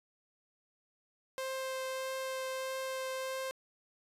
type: tone with vibrato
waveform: sawtooth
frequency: 525 Hz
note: C5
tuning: 6 cents sharp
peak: -32 dBFS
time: 1.38-3.51 s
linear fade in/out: 0 ms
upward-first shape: triangle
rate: 1.6 Hz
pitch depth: 8 cents each way
effects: resampled to 32000 Hz